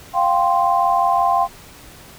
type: chord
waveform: sine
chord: F suspended second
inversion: none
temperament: equal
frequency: 698.5 / 784 / 1046.5 Hz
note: F5 / G5 / C6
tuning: 0 / 0 / 0 cents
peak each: -18 dBFS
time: 0.13-1.48 s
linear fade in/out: 50 ms
effects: pink hiss -42 dBFS RMS until 2.18 s